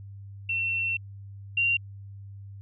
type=tone pair in turn; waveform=sine; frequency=2705 / 2763 Hz; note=E7 / F7; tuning=+44 / -19 cents; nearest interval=unison; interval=37 cents; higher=second; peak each=-25 / -21 dBFS; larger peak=second; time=0.49-0.97 / 1.57-1.77 s; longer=first; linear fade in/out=5 ms; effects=added 99 Hz sine -40 dBFS peak until 2.61 s